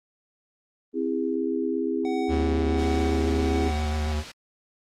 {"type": "chord", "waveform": "sine", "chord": "C augmented", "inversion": "none", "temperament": "equal with one note detuned", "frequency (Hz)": [261.6, 329.6, 407.2], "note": ["C4", "E4", "G#4"], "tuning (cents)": [0, 0, -34], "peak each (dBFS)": -28, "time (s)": [0.93, 3.72], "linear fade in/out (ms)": 50}
{"type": "tone with tremolo", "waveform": "square", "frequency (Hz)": 750, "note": "F#5", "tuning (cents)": 23, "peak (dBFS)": -32, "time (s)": [2.05, 4.12], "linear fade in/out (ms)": 0, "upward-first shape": "sine", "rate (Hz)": 1.4, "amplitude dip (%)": 60}
{"type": "tone with vibrato", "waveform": "square", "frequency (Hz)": 76.2, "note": "D#2", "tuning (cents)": -36, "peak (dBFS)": -25, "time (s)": [2.28, 4.24], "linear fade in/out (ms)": 50, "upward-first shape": "sine", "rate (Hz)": 7.3, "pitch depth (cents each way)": 22}
{"type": "noise", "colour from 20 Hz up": "white", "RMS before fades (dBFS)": -37, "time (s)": [2.78, 4.32], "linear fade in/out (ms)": 10}
{"effects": ["low-pass 5000 Hz 12 dB/octave", "Opus 24 kbps"]}